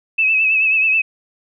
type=tone with vibrato; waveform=sine; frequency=2593 Hz; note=E7; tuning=29 cents flat; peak=-12 dBFS; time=0.18-1.02 s; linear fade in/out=10 ms; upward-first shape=sine; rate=9.3 Hz; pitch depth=46 cents each way; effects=none